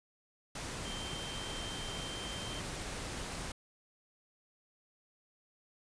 sine tone in noise, 3136 Hz, G7, in tune, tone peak -44 dBFS, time 0.85-2.6 s, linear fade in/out 5 ms, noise pink, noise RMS -41 dBFS, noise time 0.55-3.52 s, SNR -6 dB, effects resampled to 22050 Hz

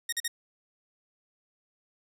10% pulse tone bursts, 1864.7 Hz, A#6, in tune, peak -19 dBFS, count 3, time 0.09-0.279 s, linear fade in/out 5 ms, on 35 ms, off 42 ms, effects none

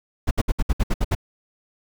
brown noise bursts, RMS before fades -18 dBFS, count 9, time 0.27-1.151 s, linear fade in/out 10 ms, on 41 ms, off 64 ms, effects none

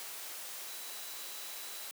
sine tone in noise, 3951 Hz, B7, in tune, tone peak -52 dBFS, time 0.68-1.88 s, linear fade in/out 0 ms, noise white, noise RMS -44 dBFS, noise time 0-1.91 s, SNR -11 dB, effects high-pass 400 Hz 12 dB/octave

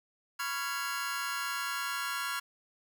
sawtooth chord, C# dominant seventh, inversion third, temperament just, 997.9 / 1108.7 / 1385.9 / 1663.1 Hz, B5 / C#6 / E#6 / G#6, +18 / 0 / -14 / +2 cents, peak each -38 / -36 / -32 / -35 dBFS, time 0.39-2.4 s, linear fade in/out 10 ms, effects 11-bit

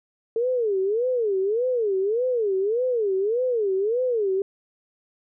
sine tone with vibrato, 439.8 Hz, A4, 1 cent flat, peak -20 dBFS, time 0.36-4.42 s, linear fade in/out 2 ms, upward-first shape sine, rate 1.7 Hz, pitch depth 260 cents each way, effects none

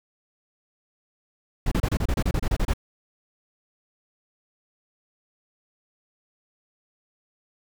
brown noise bursts, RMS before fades -22 dBFS, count 13, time 1.66-2.736 s, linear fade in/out 5 ms, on 56 ms, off 29 ms, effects none

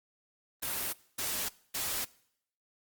white noise bursts, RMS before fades -34 dBFS, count 3, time 0.62-2.05 s, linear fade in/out 10 ms, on 310 ms, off 250 ms, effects noise-tail reverb RT60 0.7 s tail -22 dB re dry + Opus 32 kbps

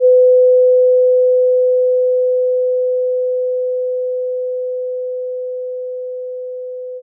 sine tone with level ramp, 504 Hz, B4, 35 cents sharp, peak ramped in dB -5 to -24 dBFS, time 0-7.02 s, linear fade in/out 50 ms, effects none

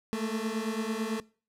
30% pulse beating tone pair, 216.8 / 225.8 Hz, A3 / A3, -25 / +45 cents, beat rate 9 Hz, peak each -30 dBFS, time 0.13-1.2 s, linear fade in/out 0 ms, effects noise-tail reverb RT60 0.4 s tail -22 dB re dry + low-pass 12000 Hz 12 dB/octave

